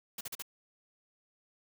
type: noise bursts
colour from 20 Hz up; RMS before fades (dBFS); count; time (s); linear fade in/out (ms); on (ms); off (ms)
white; -40; 4; 0.18-0.423; 5; 30; 41
effects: none